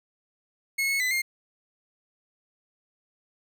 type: tone with pitch steps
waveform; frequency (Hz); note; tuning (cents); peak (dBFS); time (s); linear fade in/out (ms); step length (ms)
40% pulse; 2180 / 2193 / 2011 / 2123; C#7 / C#7 / B6 / C7; -29 / -19 / +31 / +25; -23; 0.78-1.22; 10; 110
effects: none